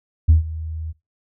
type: tone with ADSR envelope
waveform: sine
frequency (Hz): 79.7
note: D#2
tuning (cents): +42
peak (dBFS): -6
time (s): 0.28-0.93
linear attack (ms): 15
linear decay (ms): 130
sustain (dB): -20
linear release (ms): 27
effects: noise-tail reverb RT60 0.2 s tail -17 dB re dry + tanh soft clip ceiling -5 dBFS